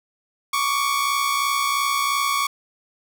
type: tone pair together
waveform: sawtooth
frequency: 1114.1 / 1177 Hz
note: C#6 / D6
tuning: +8 / +3 cents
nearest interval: minor second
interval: 95 cents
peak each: -17 / -22 dBFS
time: 0.53-2.47 s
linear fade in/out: 5 ms
effects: none